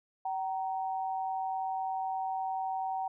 sine tone pair together, 763.9 / 932.3 Hz, G5 / A#5, -45 / 0 cents, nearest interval minor third, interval 345 cents, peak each -32 / -38 dBFS, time 0.25-3.08 s, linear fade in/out 5 ms, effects none

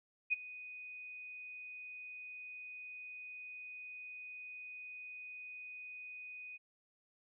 sine tone with ADSR envelope, 2489 Hz, D#7, in tune, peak -27 dBFS, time 0.3-6.58 s, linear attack 28 ms, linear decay 19 ms, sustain -19 dB, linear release 24 ms, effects none

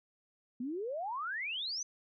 sine exponential sweep, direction up, 233.1 to 6250 Hz, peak -35 dBFS, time 0.6-1.83 s, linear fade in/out 5 ms, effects none

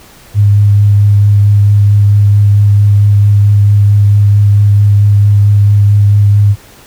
sine tone with vibrato, 102.3 Hz, G#2, 26 cents flat, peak -3 dBFS, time 0.34-6.56 s, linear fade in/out 50 ms, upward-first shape triangle, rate 4.5 Hz, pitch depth 14 cents each way, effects pink hiss -38 dBFS RMS until 6.86 s

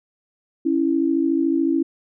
sine tone pair together, 276.2 / 330 Hz, C#4 / E4, -6 / +2 cents, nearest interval minor third, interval 308 cents, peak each -20 / -19 dBFS, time 0.65-1.83 s, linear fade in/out 10 ms, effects none

